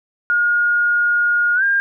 sine tone with pitch glide, 1430 to 1605.1 Hz, F6 to G6, +41 to +41 cents, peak -13 dBFS, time 0.3-1.8 s, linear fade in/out 0 ms, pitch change +200 cents, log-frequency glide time 1.55-1.63 s, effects none

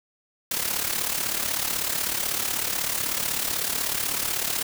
white noise with amplitude modulation, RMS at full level -24 dBFS, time 0.51-4.63 s, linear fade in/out 5 ms, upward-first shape sine, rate 36.1 Hz, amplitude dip 65%, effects none

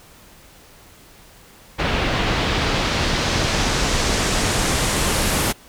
pink noise with low-pass filter sweep, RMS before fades -20 dBFS, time 1.78-5.53 s, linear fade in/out 20 ms, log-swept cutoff 2900 to 12000 Hz, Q 1.1, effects pink hiss -47 dBFS RMS until 5.68 s

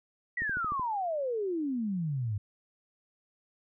sine exponential sweep, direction down, 1975.5 to 98 Hz, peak -29 dBFS, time 0.37-2.38 s, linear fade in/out 5 ms
click train, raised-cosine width 3 ms, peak -29 dBFS, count 6, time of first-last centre 0.42-0.796 s, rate 13.3 Hz
effects none

